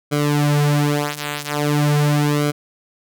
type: tone with flanger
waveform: sawtooth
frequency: 146.9 Hz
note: D3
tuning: 1 cent sharp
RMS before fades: -18 dBFS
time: 0.11-2.52 s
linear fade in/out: 20 ms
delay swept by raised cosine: 1.1 to 7 ms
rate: 0.42 Hz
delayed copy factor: -0.85
effects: none